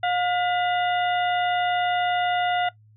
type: harmonic tone with a mistuned harmonic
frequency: 714 Hz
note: F5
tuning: 38 cents sharp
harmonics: 1 / 2 / 3 / 4 / 5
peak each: -22 / -28 / -32 / -34 / -36 dBFS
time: 0.03-2.69 s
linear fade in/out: 5 ms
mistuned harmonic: 3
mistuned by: -120 cents
effects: noise-tail reverb RT60 0.1 s tail -18 dB re dry + added 107 Hz sine -51 dBFS peak until 2.96 s